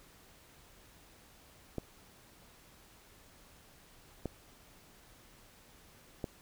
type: clicks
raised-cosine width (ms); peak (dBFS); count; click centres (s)
2; -22; 3; 1.783 / 4.257 / 6.242
effects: pink hiss -60 dBFS RMS until 6.41 s